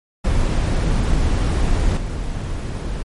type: noise with level steps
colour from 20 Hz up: brown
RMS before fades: -17 / -24 dBFS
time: 0.24-3.03 s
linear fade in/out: 10 ms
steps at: 1.97 s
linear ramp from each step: 2 ms
effects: MP3 48 kbps